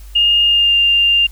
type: tone with pitch glide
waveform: sine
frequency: 2834 to 2797 Hz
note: F7 to F7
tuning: +25 to +2 cents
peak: -9 dBFS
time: 0.15-1.27 s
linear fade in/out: 10 ms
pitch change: -23 cents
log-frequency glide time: 0.44-0.76 s
effects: added 50 Hz sine -32 dBFS peak until 1.31 s + white hiss -47 dBFS RMS until 1.31 s